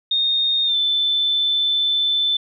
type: tone with pitch glide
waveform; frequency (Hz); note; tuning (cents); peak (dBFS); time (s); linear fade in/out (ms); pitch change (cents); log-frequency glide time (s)
sine; 3685 to 3525; A#7 to A7; -21 to +2; -16; 0.11-2.37; 5; -77; 0.65-0.76
effects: none